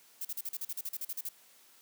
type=noise bursts; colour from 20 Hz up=violet; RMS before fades=-37 dBFS; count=14; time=0.21-1.29 s; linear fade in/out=5 ms; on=40 ms; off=40 ms; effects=white hiss -61 dBFS RMS until 1.81 s + high-pass 200 Hz 12 dB/octave